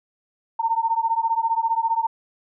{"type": "beating tone pair", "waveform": "sine", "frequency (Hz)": [903, 918], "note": ["A5", "A#5"], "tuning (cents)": [45, -27], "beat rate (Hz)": 15, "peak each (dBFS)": -22, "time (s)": [0.59, 2.07], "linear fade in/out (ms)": 10, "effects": []}